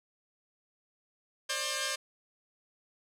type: tone cluster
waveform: 5% pulse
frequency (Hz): 535 / 595 / 1602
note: C5 / D5 / G6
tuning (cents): +38 / +22 / +37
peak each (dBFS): -24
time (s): 1.49-1.96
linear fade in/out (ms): 10
effects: low-pass 10000 Hz 12 dB/octave